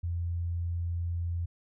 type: tone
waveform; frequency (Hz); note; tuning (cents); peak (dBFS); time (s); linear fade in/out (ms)
sine; 85.7; F2; -32; -29; 0.03-1.46; 10
effects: none